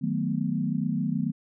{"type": "chord", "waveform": "sine", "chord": "B dominant seventh", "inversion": "first", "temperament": "equal", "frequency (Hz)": [155.56, 185, 220, 246.9], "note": ["D#3", "F#3", "A3", "B3"], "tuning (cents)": [0, 0, 0, 0], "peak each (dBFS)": -30, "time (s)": [0.01, 1.32], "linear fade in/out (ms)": 20, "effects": []}